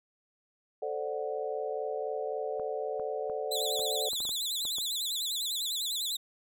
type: chord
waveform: sine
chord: D dominant seventh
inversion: second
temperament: equal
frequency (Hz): 440 / 523.3 / 587.3 / 740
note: A4 / C5 / D5 / F#5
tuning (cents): 0 / 0 / 0 / 0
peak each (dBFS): -35 / -38 / -37 / -39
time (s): 0.82-4.09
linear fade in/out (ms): 5
type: clicks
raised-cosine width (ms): 1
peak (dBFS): -32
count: 10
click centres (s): 2.597 / 2.997 / 3.298 / 3.794 / 4.133 / 4.204 / 4.252 / 4.292 / 4.652 / 4.784
type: tone with vibrato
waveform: sawtooth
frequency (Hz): 3729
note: A#7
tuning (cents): 0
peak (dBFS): -28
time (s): 3.51-6.17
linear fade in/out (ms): 10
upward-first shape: sine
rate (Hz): 10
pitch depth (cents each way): 170
effects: none